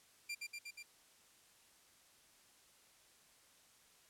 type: tone with echo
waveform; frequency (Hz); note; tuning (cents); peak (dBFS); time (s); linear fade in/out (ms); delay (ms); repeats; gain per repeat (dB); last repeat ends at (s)
sawtooth; 2378; D7; +21; -37; 0.29-0.35; 10; 120; 4; -2; 0.83
effects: white hiss -67 dBFS RMS until 4.09 s + low-pass 11000 Hz 12 dB/octave